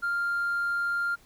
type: tone with hard clipping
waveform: triangle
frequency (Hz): 1396.9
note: F6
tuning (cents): 0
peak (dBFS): -25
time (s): 0.02-1.16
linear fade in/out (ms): 20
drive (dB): 2
effects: pink hiss -59 dBFS RMS until 1.25 s